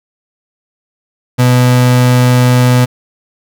35% pulse tone, 124.7 Hz, B2, 17 cents sharp, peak -4 dBFS, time 1.38-2.86 s, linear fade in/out 20 ms, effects none

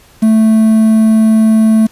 triangle tone with quantisation, 220 Hz, A3, in tune, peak -3 dBFS, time 0.22-1.87 s, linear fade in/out 10 ms, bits 5, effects pink hiss -44 dBFS RMS until 1.91 s + resampled to 32000 Hz

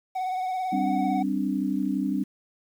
triangle tone with vibrato, 744 Hz, F#5, 9 cents sharp, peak -24 dBFS, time 0.15-1.23 s, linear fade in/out 10 ms, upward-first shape triangle, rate 18 Hz, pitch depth 39 cents each way
sine chord, G suspended fourth, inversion none, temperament equal, 196 / 261.6 / 293.7 Hz, G3 / C4 / D4, 0 / 0 / 0 cents, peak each -28 dBFS, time 0.72-2.24 s, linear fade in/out 10 ms
effects 9-bit

